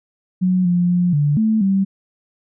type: tone with pitch steps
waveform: sine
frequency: 183.6 / 176.2 / 177.3 / 146 / 219.1 / 194 Hz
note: F#3 / F3 / F3 / D3 / A3 / G3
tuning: -13 / +16 / +26 / -10 / -7 / -18 cents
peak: -13 dBFS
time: 0.41-1.85 s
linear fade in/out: 20 ms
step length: 240 ms
effects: none